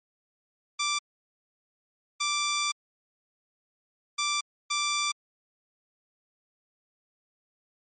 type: tone bursts at uneven times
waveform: 10% pulse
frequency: 1174.7 Hz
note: D6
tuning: in tune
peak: -17 dBFS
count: 4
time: 0.79-0.99 / 2.2-2.72 / 4.18-4.41 / 4.7-5.12 s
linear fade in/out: 10 ms
effects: MP3 32 kbps